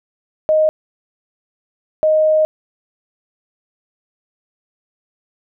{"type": "tone bursts at uneven times", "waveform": "sine", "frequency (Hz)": 622.3, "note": "D#5", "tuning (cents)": 0, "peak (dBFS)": -10, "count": 2, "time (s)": [[0.49, 0.69], [2.03, 2.45]], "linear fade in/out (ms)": 0, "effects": []}